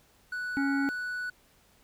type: tone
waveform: triangle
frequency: 1480 Hz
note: F#6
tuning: in tune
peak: -30 dBFS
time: 0.32-1.3 s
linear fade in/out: 5 ms
type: harmonic tone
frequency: 277.2 Hz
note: C#4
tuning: in tune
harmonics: 1 / 3 / 5 / 7 / 8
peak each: -26 / -39 / -41 / -48 / -46 dBFS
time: 0.57-0.89 s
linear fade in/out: 0 ms
effects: pink hiss -63 dBFS RMS until 1.83 s